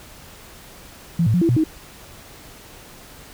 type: tone with pitch steps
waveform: sine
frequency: 168.2 / 110.1 / 177 / 333.3 / 121.4 / 315.5 Hz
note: E3 / A2 / F3 / E4 / B2 / D#4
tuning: +35 / +2 / +23 / +19 / -29 / +24 cents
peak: -14 dBFS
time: 1.19-1.64 s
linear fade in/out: 5 ms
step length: 75 ms
effects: pink hiss -43 dBFS RMS until 3.33 s